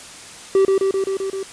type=tone with echo; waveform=triangle; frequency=387.3 Hz; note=G4; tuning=21 cents flat; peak=-9 dBFS; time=0.55-0.65 s; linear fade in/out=2 ms; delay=130 ms; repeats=6; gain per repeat=-2 dB; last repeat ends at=1.43 s; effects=white hiss -38 dBFS RMS until 1.52 s + resampled to 22050 Hz